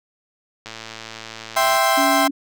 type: click train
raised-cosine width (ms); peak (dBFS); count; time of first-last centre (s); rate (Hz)
0.2; -16; 125; 0.66-1.767; 112
type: chord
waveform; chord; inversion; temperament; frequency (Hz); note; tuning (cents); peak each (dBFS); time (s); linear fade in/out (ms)
30% pulse; C major; first; equal; 659.3 / 784 / 1046.5; E5 / G5 / C6; 0 / 0 / 0; -17; 1.56-2.28; 10
type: tone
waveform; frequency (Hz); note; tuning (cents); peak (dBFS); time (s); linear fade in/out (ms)
sine; 280; C#4; +18; -21; 1.97-2.31; 10
effects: none